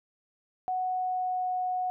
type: tone with pitch glide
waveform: sine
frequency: 740 to 734 Hz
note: F#5 to F#5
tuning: 0 to -14 cents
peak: -27 dBFS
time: 0.68-1.9 s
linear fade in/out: 0 ms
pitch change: -14 cents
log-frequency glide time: 0.8-1.54 s
effects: none